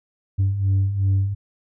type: beating tone pair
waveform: sine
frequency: 95.3 / 98 Hz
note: G2 / G2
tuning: -48 / 0 cents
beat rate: 2.7 Hz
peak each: -22 / -16 dBFS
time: 0.38-1.35 s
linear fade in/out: 20 ms
effects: tanh soft clip ceiling -14 dBFS